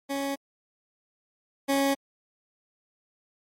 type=tone pair in turn; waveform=20% pulse; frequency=277.2 / 275.9 Hz; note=C#4 / C#4; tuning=0 / -8 cents; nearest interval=unison; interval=8 cents; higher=first; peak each=-23 / -17 dBFS; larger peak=second; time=0.09-0.36 / 1.68-1.95 s; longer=neither; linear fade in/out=20 ms; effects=MP3 64 kbps